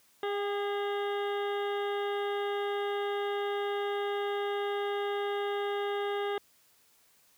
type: harmonic tone with a mistuned harmonic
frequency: 407.2 Hz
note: G#4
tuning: 34 cents flat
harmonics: 1 / 2 / 3 / 4 / 5 / 7 / 8 / 9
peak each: -31 / -37 / -41 / -43 / -45 / -48 / -49 / -50 dBFS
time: 0.23-6.38 s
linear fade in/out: 2 ms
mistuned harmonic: 2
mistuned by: -20 cents
effects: white hiss -65 dBFS RMS until 7.37 s + high-pass 60 Hz 12 dB/octave